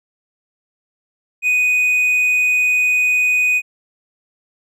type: tone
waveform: triangle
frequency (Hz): 2489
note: D#7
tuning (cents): 0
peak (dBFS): -11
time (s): 1.42-3.62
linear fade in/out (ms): 50
effects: none